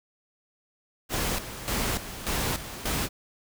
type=noise with tremolo; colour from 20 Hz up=pink; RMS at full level=-28 dBFS; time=1.09-3.09 s; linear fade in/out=50 ms; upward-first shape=square; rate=1.7 Hz; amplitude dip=70%; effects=none